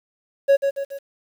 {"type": "tone with echo", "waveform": "triangle", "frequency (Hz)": 554.4, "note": "C#5", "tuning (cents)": 0, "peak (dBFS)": -9, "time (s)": [0.48, 0.57], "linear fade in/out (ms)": 20, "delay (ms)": 140, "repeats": 3, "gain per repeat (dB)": -6, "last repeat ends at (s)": 0.99, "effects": ["8-bit"]}